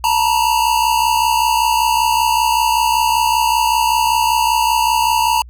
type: tone pair together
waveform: square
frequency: 893.8 / 959 Hz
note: A5 / A#5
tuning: +27 / +49 cents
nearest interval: minor second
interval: 122 cents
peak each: -16 dBFS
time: 0.04-5.42 s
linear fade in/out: 2 ms
effects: added 60 Hz sine -34 dBFS peak until 5.49 s